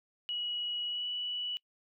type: tone with pitch glide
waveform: sine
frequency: 2916 to 2950 Hz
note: F#7 to F#7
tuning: -26 to -6 cents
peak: -33 dBFS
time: 0.29-1.57 s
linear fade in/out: 0 ms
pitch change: +20 cents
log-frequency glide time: 0.85-1.06 s
effects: noise-tail reverb RT60 0.1 s tail -24 dB re dry